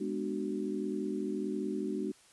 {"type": "chord", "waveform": "sine", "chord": "G# half-diminished seventh", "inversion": "none", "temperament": "just", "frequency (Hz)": [207.7, 249.2, 299, 373.8], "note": ["G#3", "B3", "D4", "F#4"], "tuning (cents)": [0, 16, 31, 18], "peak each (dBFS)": [-37, -40, -37, -37], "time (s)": [0, 2.12], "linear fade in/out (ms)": 10, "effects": ["white hiss -61 dBFS RMS until 2.32 s", "resampled to 24000 Hz"]}